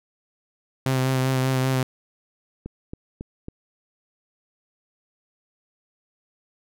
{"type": "tone with vibrato", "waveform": "sawtooth", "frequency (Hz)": 130.81, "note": "C3", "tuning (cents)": 0, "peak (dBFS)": -16, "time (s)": [0.86, 1.83], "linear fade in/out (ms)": 2, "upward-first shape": "sine", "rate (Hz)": 5.1, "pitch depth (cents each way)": 21}
{"type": "click train", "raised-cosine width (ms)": 3, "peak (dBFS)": -20, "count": 4, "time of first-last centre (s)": [2.66, 3.484], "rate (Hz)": 3.64}
{"effects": []}